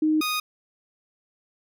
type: tone pair in turn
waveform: sine / 15% pulse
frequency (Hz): 310 / 1240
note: D#4 / D#6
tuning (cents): -6 / -6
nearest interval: 2 octaves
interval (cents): 2400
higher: second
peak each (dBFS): -18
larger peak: neither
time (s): 0.02-0.21 / 0.21-0.4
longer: neither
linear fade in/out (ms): 5
effects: none